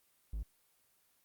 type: tone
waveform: triangle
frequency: 52.7 Hz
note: G#1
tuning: 26 cents sharp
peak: -34 dBFS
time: 0.33-0.43 s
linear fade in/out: 5 ms
effects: white hiss -72 dBFS RMS until 1.24 s + Opus 24 kbps